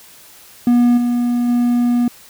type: tone with level steps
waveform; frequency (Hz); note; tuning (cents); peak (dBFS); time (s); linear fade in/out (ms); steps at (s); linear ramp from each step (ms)
triangle; 241.5; B3; -39; -7 / -12 / -10; 0.67-2.08; 2; 0.97 / 1.48; 10
effects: white hiss -43 dBFS RMS until 2.29 s